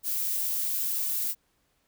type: noise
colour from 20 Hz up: violet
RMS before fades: -29 dBFS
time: 0.03-1.35 s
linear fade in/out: 50 ms
effects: pink hiss -71 dBFS RMS until 1.87 s